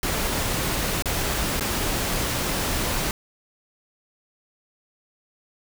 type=noise with dropouts; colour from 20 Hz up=pink; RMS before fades=-25 dBFS; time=0.03-3.11 s; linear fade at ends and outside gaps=1 ms; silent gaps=1.023-1.057 / 1.597-1.608 s; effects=none